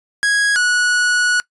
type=tone pair in turn; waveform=45% pulse; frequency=1655 / 1466.5 Hz; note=G#6 / F#6; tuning=-6 / -16 cents; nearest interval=major second; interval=210 cents; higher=first; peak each=-13 dBFS; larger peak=neither; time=0.23-0.56 / 0.56-1.4 s; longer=second; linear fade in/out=0 ms; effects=noise-tail reverb RT60 0.1 s tail -21 dB re dry + resampled to 24000 Hz